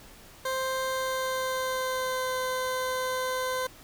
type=tone with pitch glide; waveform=20% pulse; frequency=523.3 to 513.1 Hz; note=C5 to C5; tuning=0 to -34 cents; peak=-23 dBFS; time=0.45-3.67 s; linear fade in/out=5 ms; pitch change=-34 cents; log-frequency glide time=0.86-2.39 s; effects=pink hiss -51 dBFS RMS until 3.83 s

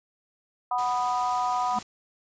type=chord; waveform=sine; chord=B major; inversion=second; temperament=equal with one note detuned; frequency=740 / 987.8 / 1238.1 Hz; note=F#5 / B5 / D#6; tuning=0 / 0 / -9 cents; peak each=-27 / -27 / -31 dBFS; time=0.71-1.79 s; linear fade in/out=5 ms
type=noise; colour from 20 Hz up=white; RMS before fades=-40 dBFS; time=0.78-1.83 s; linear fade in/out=5 ms
type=tone with exponential growth; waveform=triangle; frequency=216.1 Hz; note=A3; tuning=31 cents flat; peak=-26 dBFS; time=1.68-1.79 s; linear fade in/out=2 ms; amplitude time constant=23 ms
effects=resampled to 16000 Hz

